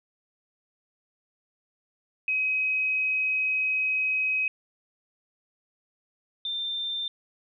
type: tone pair in turn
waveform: sine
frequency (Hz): 2534 / 3584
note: D#7 / A7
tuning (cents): +31 / +31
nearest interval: tritone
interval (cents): 600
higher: second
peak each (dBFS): -23 / -28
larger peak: first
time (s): 2.28-4.48 / 6.45-7.08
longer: first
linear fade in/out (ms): 2
effects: none